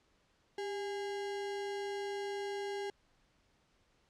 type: tone with sample-and-hold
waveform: sine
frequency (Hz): 397.9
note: G4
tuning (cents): +26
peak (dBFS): -36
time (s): 0.58-2.9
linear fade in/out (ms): 2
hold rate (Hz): 1225
effects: pink hiss -72 dBFS RMS until 4.09 s + low-pass 6000 Hz 12 dB/octave